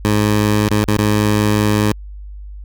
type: tone with dropouts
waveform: 15% pulse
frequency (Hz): 105.2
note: G#2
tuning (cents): +23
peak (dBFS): -6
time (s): 0.05-1.92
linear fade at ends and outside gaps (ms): 0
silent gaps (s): 0.687-0.708 / 0.84-0.882 / 0.97-0.986
effects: added 50 Hz sine -29 dBFS peak until 2.64 s